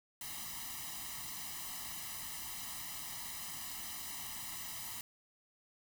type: noise with comb filter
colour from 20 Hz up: white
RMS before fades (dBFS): -44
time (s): 0.21-5.01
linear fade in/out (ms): 2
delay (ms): 1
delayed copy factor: +0.95
effects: none